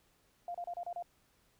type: tone bursts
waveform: sine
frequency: 698.5 Hz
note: F5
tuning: in tune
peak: -37 dBFS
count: 6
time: 0.48-1.025 s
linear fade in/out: 2 ms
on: 65 ms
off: 31 ms
effects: pink hiss -71 dBFS RMS until 1.59 s